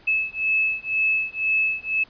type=beating tone pair; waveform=sine; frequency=2600 / 2602 Hz; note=E7 / E7; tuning=-24 / -23 cents; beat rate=2 Hz; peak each=-23 dBFS; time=0.07-2.04 s; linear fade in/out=10 ms; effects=pink hiss -52 dBFS RMS until 2.09 s + resampled to 11025 Hz